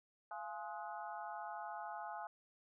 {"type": "harmonic tone with a mistuned harmonic", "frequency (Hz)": 210.3, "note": "G#3", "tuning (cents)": 22, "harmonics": [3, 4, 5, 6, 7], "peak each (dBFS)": [-49, -46, -54, -51, -54], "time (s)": [0.31, 2.27], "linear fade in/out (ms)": 2, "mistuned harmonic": 3, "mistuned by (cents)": 150, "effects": []}